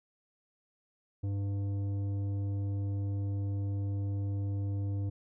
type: tone with tanh clipping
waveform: sine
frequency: 99.7 Hz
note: G2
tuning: 30 cents sharp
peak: -32 dBFS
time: 1.23-5.1 s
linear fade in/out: 10 ms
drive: 10 dB
effects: none